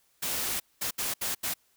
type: noise bursts at uneven times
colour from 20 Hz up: white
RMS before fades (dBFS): -31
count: 5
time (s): 0.22-0.6 / 0.81-0.91 / 0.98-1.14 / 1.21-1.35 / 1.43-1.54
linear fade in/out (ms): 10
effects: white hiss -68 dBFS RMS until 1.76 s